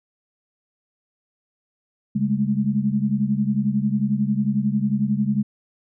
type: tone cluster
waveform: sine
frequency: 137.2 / 203.7 / 214.8 Hz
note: C#3 / G#3 / A3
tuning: -17 / -33 / -41 cents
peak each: -26 / -21 / -23 dBFS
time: 2.15-5.43 s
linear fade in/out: 10 ms
effects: none